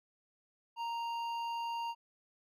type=tone with hard clipping; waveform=sine; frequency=931 Hz; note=A#5; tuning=2 cents flat; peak=-37 dBFS; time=0.76-1.95 s; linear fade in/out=50 ms; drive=9 dB; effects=none